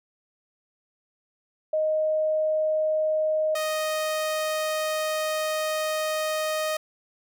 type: tone pair in turn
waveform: sine / sawtooth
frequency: 622.3 / 622.3 Hz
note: D#5 / D#5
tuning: 0 / 0 cents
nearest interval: unison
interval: 0 cents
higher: neither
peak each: -21 dBFS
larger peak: neither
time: 1.73-3.55 / 3.55-6.77 s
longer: second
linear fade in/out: 5 ms
effects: none